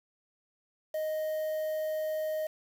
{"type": "tone with quantisation", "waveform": "triangle", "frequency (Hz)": 622.3, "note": "D#5", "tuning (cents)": 0, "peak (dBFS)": -28, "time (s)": [0.94, 2.47], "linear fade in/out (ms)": 5, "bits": 8, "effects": []}